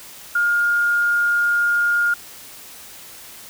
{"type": "tone", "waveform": "sine", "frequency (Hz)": 1417, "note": "F6", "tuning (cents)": 25, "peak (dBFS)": -15, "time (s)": [0.35, 2.14], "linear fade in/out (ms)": 5, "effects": ["white hiss -40 dBFS RMS until 3.49 s"]}